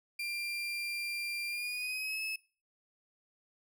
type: tone with pitch glide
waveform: 35% pulse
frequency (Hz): 2380 to 2595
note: D7 to E7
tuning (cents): +22 to -28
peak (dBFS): -33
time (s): 0.19-2.36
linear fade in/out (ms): 5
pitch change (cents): +150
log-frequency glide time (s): 1.47-2.21
effects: noise-tail reverb RT60 0.4 s tail -22 dB re dry